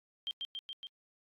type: tone with echo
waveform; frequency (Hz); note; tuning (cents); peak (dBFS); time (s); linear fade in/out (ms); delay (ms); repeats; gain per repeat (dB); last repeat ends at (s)
sine; 3173; G7; +20; -34; 0.27-0.31; 0; 140; 4; -2; 0.87
effects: AAC 64 kbps